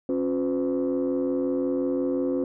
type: tone cluster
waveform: sine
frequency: 271.6 / 357.2 / 507 Hz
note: C#4 / F4 / B4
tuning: -35 / +39 / +45 cents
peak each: -24 / -27 / -27 dBFS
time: 0.09-2.44 s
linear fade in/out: 2 ms
effects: tanh soft clip ceiling -18 dBFS